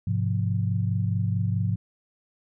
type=chord; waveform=sine; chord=F minor; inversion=first; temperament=equal with one note detuned; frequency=103.83 / 128.49 / 174.61 Hz; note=Ab2 / C3 / F3; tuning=0 / -31 / 0 cents; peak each=-24 / -29 / -29 dBFS; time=0.07-1.76 s; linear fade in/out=5 ms; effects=none